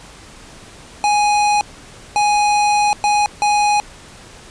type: tone bursts at uneven times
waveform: square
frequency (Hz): 830.6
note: G#5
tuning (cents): 0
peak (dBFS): -13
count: 4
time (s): 1.04-1.61 / 2.16-2.93 / 3.04-3.26 / 3.42-3.8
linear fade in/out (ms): 0
effects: pink hiss -40 dBFS RMS until 4.5 s + resampled to 22050 Hz